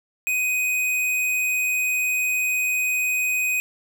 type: tone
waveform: square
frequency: 2501 Hz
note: D#7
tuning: 8 cents sharp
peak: -21 dBFS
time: 0.27-3.6 s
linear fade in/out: 0 ms
effects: none